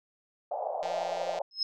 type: band-pass noise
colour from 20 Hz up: white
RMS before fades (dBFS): -33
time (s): 0.51-1.42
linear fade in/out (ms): 5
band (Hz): 560 to 760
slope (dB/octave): 48
type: click train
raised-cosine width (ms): 0.2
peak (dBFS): -26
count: 98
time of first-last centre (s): 0.83-1.387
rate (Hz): 174
type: tone with exponential growth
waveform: sine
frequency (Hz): 5160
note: E8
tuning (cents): -38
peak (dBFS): -22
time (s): 1.51-1.63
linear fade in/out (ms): 2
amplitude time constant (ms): 26
effects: none